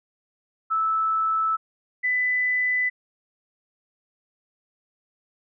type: tone pair in turn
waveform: sine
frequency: 1311 / 1997.8 Hz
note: E6 / B6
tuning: -10 / +19 cents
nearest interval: perfect fifth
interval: 729 cents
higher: second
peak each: -20 dBFS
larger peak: neither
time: 0.7-1.57 / 2.03-2.9 s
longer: neither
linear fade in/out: 20 ms
effects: none